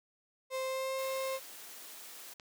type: tone with pitch glide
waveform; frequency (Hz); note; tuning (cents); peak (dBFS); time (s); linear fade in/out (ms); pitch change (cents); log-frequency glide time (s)
35% pulse; 523.3 to 530.6; C5 to C5; 0 to +24; -32; 0.5-1.4; 50; +24; 0.65-0.95
type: high-pass noise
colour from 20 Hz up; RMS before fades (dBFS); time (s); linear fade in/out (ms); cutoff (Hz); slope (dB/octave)
white; -49; 0.98-2.34; 10; 290; 12
type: click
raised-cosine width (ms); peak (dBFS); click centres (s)
0.2; -32; 2.398
effects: none